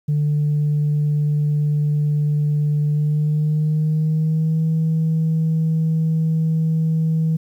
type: tone with pitch glide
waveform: sine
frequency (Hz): 148.5 to 160.08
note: D3 to D#3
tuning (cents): +20 to +50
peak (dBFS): -14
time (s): 0.08-7.37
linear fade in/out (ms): 10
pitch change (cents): +130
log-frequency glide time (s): 2.85-4.64
effects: tanh soft clip ceiling -13 dBFS + 9-bit